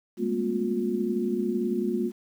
sine tone cluster, 203.3 / 216.2 / 234.2 / 267.5 / 357.2 Hz, G#3 / A3 / A#3 / C4 / F4, -37 / -30 / +8 / +38 / +39 cents, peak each -31 / -35 / -29 / -37 / -28 dBFS, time 0.17-2.12 s, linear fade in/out 50 ms, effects 9-bit

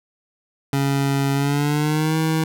25% pulse tone with pitch glide, 138.59 to 159.2 Hz, C#3 to D#3, 0 to +40 cents, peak -14 dBFS, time 0.73-2.44 s, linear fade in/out 2 ms, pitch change +240 cents, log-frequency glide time 1.34-2.17 s, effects none

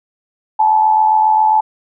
sine tone with amplitude modulation, 866 Hz, A5, 28 cents flat, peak -6 dBFS, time 0.59-1.61 s, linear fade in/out 10 ms, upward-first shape sine, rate 87.4 Hz, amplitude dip 55%, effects none

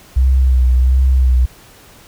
sine tone with vibrato, 64 Hz, C2, 38 cents flat, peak -8 dBFS, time 0.16-1.46 s, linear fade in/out 10 ms, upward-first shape sine, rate 1.4 Hz, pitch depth 41 cents each way, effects pink hiss -43 dBFS RMS until 2.07 s

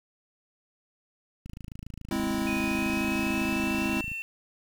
click train, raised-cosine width 5 ms, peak -28 dBFS, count 73, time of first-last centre 1.46-4.117 s, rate 27.1 Hz
square chord, Ab augmented, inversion none, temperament equal with one note detuned, 207.7 / 260.4 / 329.6 Hz, Ab3 / C4 / E4, 0 / -8 / 0 cents, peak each -32 dBFS, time 2.11-4.01 s, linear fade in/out 2 ms
sine tone with pitch glide, 2489 to 2699 Hz, D#7 to E7, 0 to +40 cents, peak -32 dBFS, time 2.47-4.22 s, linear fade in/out 0 ms, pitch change +140 cents, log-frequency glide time 2.69-3.96 s
effects 8-bit

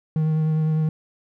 triangle tone with vibrato, 156.6 Hz, D#3, 11 cents sharp, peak -16 dBFS, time 0.16-0.89 s, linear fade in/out 2 ms, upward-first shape triangle, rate 9.9 Hz, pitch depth 18 cents each way, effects none

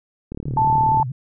click train, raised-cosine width 3 ms, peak -17 dBFS, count 26, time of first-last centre 0.32-0.999 s, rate 36.8 Hz
sine tone with vibrato, 132.1 Hz, C3, 17 cents sharp, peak -24 dBFS, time 0.46-1.12 s, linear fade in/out 5 ms, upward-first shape triangle, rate 11 Hz, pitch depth 200 cents each way
sine tone, 880 Hz, A5, in tune, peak -14 dBFS, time 0.57-1.03 s, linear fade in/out 2 ms
effects none

